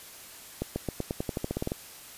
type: accelerating click train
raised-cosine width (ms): 2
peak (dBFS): -16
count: 14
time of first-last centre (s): 0.62-1.719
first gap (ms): 140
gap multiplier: 0.91
effects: white hiss -47 dBFS RMS until 2.17 s + resampled to 32000 Hz